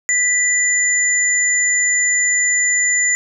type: tone pair together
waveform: sine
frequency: 1975.5 / 7040 Hz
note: B6 / A8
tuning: 0 / 0 cents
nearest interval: octave + minor seventh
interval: 2200 cents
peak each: -16 dBFS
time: 0.09-3.15 s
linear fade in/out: 0 ms
effects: none